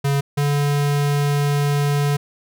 square tone pair in turn, 140.3 / 144.08 Hz, C#3 / D3, +21 / -33 cents, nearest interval unison, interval 46 cents, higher second, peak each -17 dBFS, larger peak neither, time 0.04-0.21 / 0.37-2.17 s, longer second, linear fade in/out 10 ms, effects none

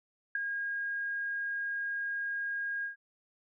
sine tone with ADSR envelope, 1628 Hz, G#6, 35 cents flat, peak -25 dBFS, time 0.35-2.96 s, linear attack 4 ms, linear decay 7 ms, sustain -7 dB, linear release 120 ms, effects none

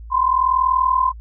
sine tone pair together, 1004 / 1044.6 Hz, B5 / C6, +28 / -3 cents, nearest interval minor second, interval 69 cents, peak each -18 / -16 dBFS, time 0.1-1.13 s, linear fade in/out 50 ms, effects added 56 Hz sine -33 dBFS peak until 1.2 s

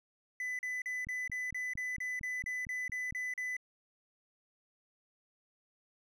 triangle tone bursts, 2001 Hz, B6, 22 cents sharp, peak -33 dBFS, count 14, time 0.4-3.567 s, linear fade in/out 2 ms, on 190 ms, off 39 ms
click train, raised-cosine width 5 ms, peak -35 dBFS, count 10, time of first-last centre 1.07-3.125 s, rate 4.38 Hz
effects none

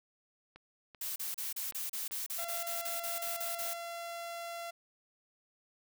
click train, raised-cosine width 0.3 ms, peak -36 dBFS, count 9, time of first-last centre 0.56-3.661 s, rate 2.58 Hz
blue noise bursts, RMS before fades -38 dBFS, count 15, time 1.01-3.736 s, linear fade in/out 5 ms, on 150 ms, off 34 ms
sawtooth tone, 682 Hz, F5, 41 cents flat, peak -36 dBFS, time 2.38-4.71 s, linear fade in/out 10 ms
effects none

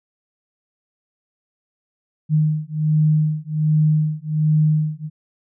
sine beating tone pair, 153.3 / 154.6 Hz, D#3 / D#3, -25 / -11 cents, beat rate 1.3 Hz, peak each -18 dBFS, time 2.29-5.1 s, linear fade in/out 50 ms, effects none

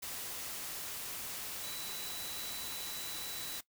sine tone in noise, 3951 Hz, B7, in tune, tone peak -45 dBFS, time 1.63-3.59 s, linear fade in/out 10 ms, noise white, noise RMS -42 dBFS, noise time 0.02-3.61 s, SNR -6 dB, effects noise-tail reverb RT60 0.1 s tail -18 dB re dry

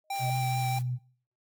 sine tone with exponential growth, 622.3 Hz, D#5, in tune, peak -35 dBFS, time 0.04-0.3 s, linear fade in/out 1 ms, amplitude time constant 55 ms
square tone with vibrato, 784 Hz, G5, in tune, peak -31 dBFS, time 0.1-0.79 s, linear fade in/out 5 ms, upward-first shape triangle, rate 4.7 Hz, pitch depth 19 cents each way
white high-pass noise, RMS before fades -45 dBFS, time 0.11-0.83 s, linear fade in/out 50 ms, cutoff 210 Hz, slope 48 dB/octave
sine tone with pitch glide, 126.4 to 124.8 Hz, B2 to B2, +41 to +19 cents, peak -28 dBFS, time 0.19-0.99 s, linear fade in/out 50 ms, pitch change -22 cents, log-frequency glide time 0.47-0.52 s
effects noise-tail reverb RT60 0.5 s tail -22 dB re dry

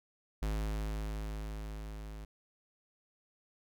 square tone with level ramp, 52.8 Hz, G#1, 29 cents sharp, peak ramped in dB -32 to -44 dBFS, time 0.42-2.25 s, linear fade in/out 5 ms, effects none

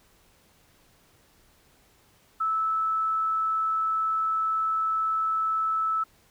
sine tone, 1309 Hz, E6, 13 cents flat, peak -23 dBFS, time 2.4-6.04 s, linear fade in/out 10 ms, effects pink hiss -61 dBFS RMS until 6.3 s

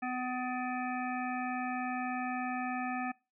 harmonic tone with a mistuned harmonic, 251.3 Hz, B3, 30 cents sharp, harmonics 1 / 3 / 5 / 7 / 9 / 10, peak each -37 / -37 / -42 / -42 / -47 / -47 dBFS, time 0.02-3.12 s, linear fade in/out 10 ms, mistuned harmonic 9, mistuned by +49 cents, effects noise-tail reverb RT60 0.3 s tail -25 dB re dry

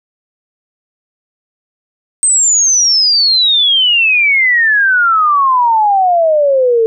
sine exponential sweep, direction down, 8400 to 441.5 Hz, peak -7 dBFS, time 2.23-6.86 s, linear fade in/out 0 ms, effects none

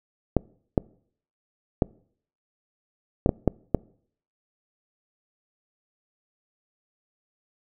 clicks, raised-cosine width 2 ms, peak -5 dBFS, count 7, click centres 0.367 / 0.778 / 1.822 / 3.261 / 3.292 / 3.477 / 3.747 s, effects noise-tail reverb RT60 0.6 s tail -25 dB re dry

